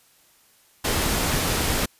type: noise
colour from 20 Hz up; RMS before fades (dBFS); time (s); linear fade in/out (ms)
pink; -23; 0.84-1.86; 10
effects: white hiss -58 dBFS RMS until 1.99 s + resampled to 32000 Hz